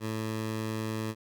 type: tone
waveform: 15% pulse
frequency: 110 Hz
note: A2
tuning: in tune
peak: -25 dBFS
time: 0-1.15 s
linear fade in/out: 50 ms
effects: none